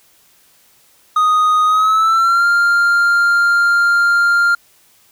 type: tone with pitch glide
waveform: triangle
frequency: 1244.5 to 1396.9 Hz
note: D#6 to F6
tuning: 0 to 0 cents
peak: -8 dBFS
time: 1.16-4.55 s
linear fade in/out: 5 ms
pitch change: +200 cents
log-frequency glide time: 1.66-2.46 s
effects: white hiss -52 dBFS RMS until 5.11 s